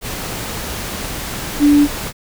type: tone in noise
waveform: sine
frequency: 291 Hz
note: D4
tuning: 16 cents flat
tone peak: -7 dBFS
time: 1.59-1.88 s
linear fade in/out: 50 ms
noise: pink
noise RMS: -25 dBFS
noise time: 0.01-2.13 s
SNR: +15 dB
effects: none